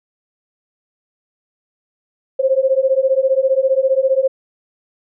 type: beating tone pair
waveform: sine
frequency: 523.3 / 538.3 Hz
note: C5 / C5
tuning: 0 / +49 cents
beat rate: 15 Hz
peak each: -15 dBFS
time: 2.39-4.28 s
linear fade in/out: 10 ms
effects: none